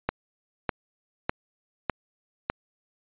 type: click train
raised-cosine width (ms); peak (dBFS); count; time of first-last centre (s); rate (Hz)
0.5; -9; 5; 0.09-2.5; 1.66
effects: resampled to 8000 Hz